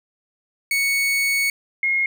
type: tone pair in turn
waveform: 40% pulse / sine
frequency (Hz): 2220 / 2151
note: C#7 / C7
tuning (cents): +2 / +47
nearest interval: minor second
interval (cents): 55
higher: first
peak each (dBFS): -17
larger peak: neither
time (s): 0.71-1.5 / 1.83-2.06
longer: first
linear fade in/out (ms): 2
effects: none